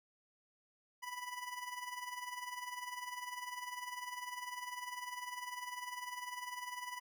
25% pulse tone with tremolo, 987.8 Hz, B5, in tune, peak -36 dBFS, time 1.02-7 s, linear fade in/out 20 ms, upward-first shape sine, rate 20 Hz, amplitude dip 65%, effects none

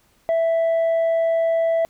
triangle tone with tanh clipping, 660 Hz, E5, 2 cents sharp, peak -17 dBFS, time 0.29-1.85 s, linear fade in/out 0 ms, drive 7 dB, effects pink hiss -60 dBFS RMS until 1.89 s

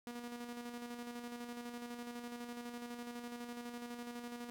sawtooth tone with tremolo, 240 Hz, B3, 49 cents flat, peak -39 dBFS, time 0.07-4.5 s, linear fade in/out 0 ms, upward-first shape square, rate 12 Hz, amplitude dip 40%, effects none

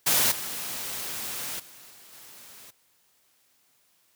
white noise with level steps, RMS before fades -22 / -34 / -49 / -51 / -48 dBFS, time 0.06-2.71 s, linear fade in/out 10 ms, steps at 0.31 / 1.59 / 1.9 / 2.12 s, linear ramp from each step 10 ms, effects white hiss -66 dBFS RMS until 4.15 s + high-pass 80 Hz 12 dB/octave

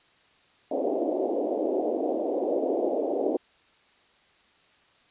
pink band-pass noise, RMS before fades -27 dBFS, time 0.71-3.37 s, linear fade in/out 5 ms, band 280 to 690 Hz, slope 48 dB/octave, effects white hiss -61 dBFS RMS until 5.1 s + resampled to 8000 Hz

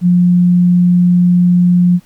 sine tone, 177.4 Hz, F3, 27 cents sharp, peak -6 dBFS, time 0.01-2 s, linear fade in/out 50 ms, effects pink hiss -50 dBFS RMS until 2.05 s

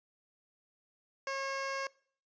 15% pulse tone, 543 Hz, C#5, 36 cents flat, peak -28 dBFS, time 1.27-1.87 s, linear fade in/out 2 ms, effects noise-tail reverb RT60 0.5 s tail -22 dB re dry + resampled to 16000 Hz

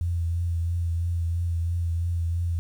sine tone with vibrato, 85.1 Hz, F2, 44 cents flat, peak -23 dBFS, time 0.01-2.59 s, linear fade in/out 0 ms, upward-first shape triangle, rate 3 Hz, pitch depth 35 cents each way, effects 9-bit

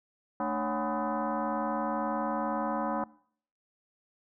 sine tone with frequency modulation, 220 Hz, A3, in tune, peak -28 dBFS, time 0.4-3.04 s, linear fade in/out 2 ms, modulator 259 Hz, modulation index 3.9, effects noise-tail reverb RT60 0.6 s tail -23 dB re dry

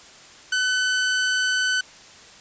sawtooth tone, 1508 Hz, F#6, 32 cents sharp, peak -16 dBFS, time 0.52-1.81 s, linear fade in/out 5 ms, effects white hiss -46 dBFS RMS until 2.4 s + resampled to 16000 Hz

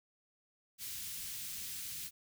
white band-stop noise, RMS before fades -43 dBFS, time 0.78-2.11 s, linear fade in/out 50 ms, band 170 to 2500 Hz, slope 12 dB/octave, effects none

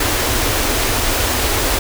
pink band-stop noise, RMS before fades -17 dBFS, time 0-1.79 s, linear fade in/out 5 ms, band 120 to 240 Hz, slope 48 dB/octave, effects none

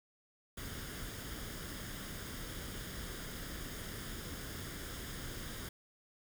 pink noise with comb filter, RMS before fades -44 dBFS, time 0.57-5.69 s, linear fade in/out 5 ms, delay 0.59 ms, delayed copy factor +0.55, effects none

